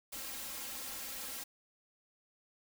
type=noise with comb filter; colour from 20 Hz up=white; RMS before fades=-43 dBFS; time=0.12-1.44 s; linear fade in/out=10 ms; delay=3.7 ms; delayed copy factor=+1; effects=none